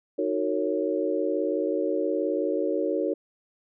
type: chord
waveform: sine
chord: D# minor seventh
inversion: none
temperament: equal with one note detuned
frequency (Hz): 311.1 / 370 / 455.8 / 554.4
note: D#4 / F#4 / A#4 / C#5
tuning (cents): 0 / 0 / -39 / 0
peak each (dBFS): -29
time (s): 0.18-3.14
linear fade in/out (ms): 10
effects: none